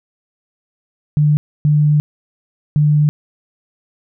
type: tone bursts at uneven times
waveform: sine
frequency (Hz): 149.2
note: D3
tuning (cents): +28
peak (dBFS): -9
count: 3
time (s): 1.17-1.37 / 1.65-2 / 2.76-3.09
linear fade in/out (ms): 0
effects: none